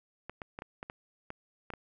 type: clicks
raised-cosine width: 0.5 ms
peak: -25 dBFS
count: 9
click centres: 0.296 / 0.418 / 0.589 / 0.621 / 0.829 / 0.899 / 1.304 / 1.703 / 1.737 s
effects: none